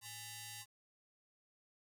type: ring-modulated tone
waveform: 5% pulse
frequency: 940 Hz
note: A#5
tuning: 14 cents sharp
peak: -32 dBFS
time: 0.01-0.66 s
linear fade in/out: 50 ms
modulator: 1050 Hz
effects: 10-bit